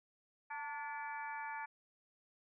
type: harmonic tone with a mistuned harmonic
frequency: 288.2 Hz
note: D4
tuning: 33 cents flat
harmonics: 3 / 4 / 5 / 6 / 7 / 8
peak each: -43 / -53 / -50 / -48 / -59 / -51 dBFS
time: 0.5-1.66 s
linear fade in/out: 10 ms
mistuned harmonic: 3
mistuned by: +49 cents
effects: none